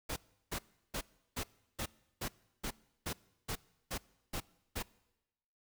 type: noise bursts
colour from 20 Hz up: pink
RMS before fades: -38 dBFS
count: 12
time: 0.09-4.828 s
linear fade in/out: 10 ms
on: 74 ms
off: 350 ms
effects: noise-tail reverb RT60 1.0 s tail -23 dB re dry